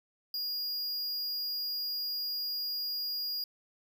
square tone, 4850 Hz, D#8, 45 cents flat, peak -33 dBFS, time 0.34-3.44 s, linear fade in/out 2 ms, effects none

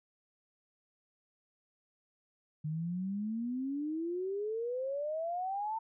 sine exponential sweep, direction up, 150 to 907 Hz, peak -33 dBFS, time 2.64-5.79 s, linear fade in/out 10 ms, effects none

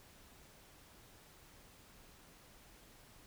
silence, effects pink hiss -61 dBFS RMS until 3.26 s

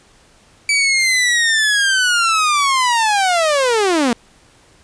sawtooth linear sweep, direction down, 2306 to 224.3 Hz, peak -9 dBFS, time 0.69-4.13 s, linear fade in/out 2 ms, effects pink hiss -50 dBFS RMS until 4.83 s + resampled to 22050 Hz

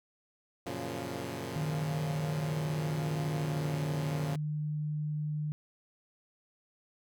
10% pulse chord, Gb major seventh, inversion none, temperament equal, 92.5 / 116.54 / 138.59 / 174.61 Hz, Gb2 / Bb2 / Db3 / F3, 0 / 0 / 0 / 0 cents, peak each -35 / -33 / -33 / -35 dBFS, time 0.66-4.36 s, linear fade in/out 5 ms
sine tone with pitch glide, 153.2 to 150.92 Hz, D#3 to D3, -27 to +48 cents, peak -31 dBFS, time 1.56-5.52 s, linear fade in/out 0 ms, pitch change -25 cents, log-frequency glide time 3-3.65 s
effects none

